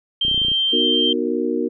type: tone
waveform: sine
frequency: 3148 Hz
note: G7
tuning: 7 cents sharp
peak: -16 dBFS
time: 0.21-1.13 s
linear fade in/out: 5 ms
type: clicks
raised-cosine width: 3 ms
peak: -19 dBFS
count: 9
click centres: 0.25 / 0.282 / 0.314 / 0.345 / 0.378 / 0.417 / 0.449 / 0.484 / 0.517 s
type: chord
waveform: sine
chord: B major seventh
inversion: none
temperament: just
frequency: 246.9 / 308.7 / 370.4 / 463 Hz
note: B3 / D#4 / F#4 / A#4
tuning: 0 / -14 / +2 / -12 cents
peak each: -24 dBFS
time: 0.72-1.69 s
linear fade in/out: 20 ms
effects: none